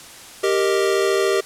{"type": "chord", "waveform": "square", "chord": "Eb major", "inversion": "first", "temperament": "equal", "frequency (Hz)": [392, 466.2, 622.3], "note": ["G4", "Bb4", "Eb5"], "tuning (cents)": [0, 0, 0], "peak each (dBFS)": [-19, -23, -25], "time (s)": [0.43, 1.41], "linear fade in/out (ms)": 10, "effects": ["white hiss -40 dBFS RMS until 1.45 s", "low-pass 10000 Hz 12 dB/octave"]}